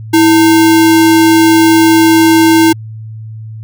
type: tone with sample-and-hold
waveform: sine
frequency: 325.4 Hz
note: E4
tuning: 22 cents flat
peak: -3 dBFS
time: 0.13-2.73 s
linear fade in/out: 10 ms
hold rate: 1225 Hz
effects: added 110 Hz sine -23 dBFS peak until 3.63 s